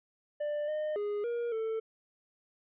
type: tone with pitch steps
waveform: triangle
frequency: 592 / 611 / 413.2 / 473.4 / 444.6 Hz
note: D5 / D#5 / G#4 / A#4 / A4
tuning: +14 / -32 / -9 / +27 / +18 cents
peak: -29 dBFS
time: 0.4-1.8 s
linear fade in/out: 10 ms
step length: 280 ms
effects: resampled to 8000 Hz